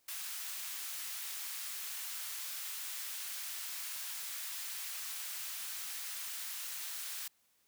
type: high-pass noise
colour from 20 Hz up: white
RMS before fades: -42 dBFS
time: 0.08-7.28 s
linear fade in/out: 5 ms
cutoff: 1300 Hz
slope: 12 dB/octave
effects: white hiss -73 dBFS RMS until 7.67 s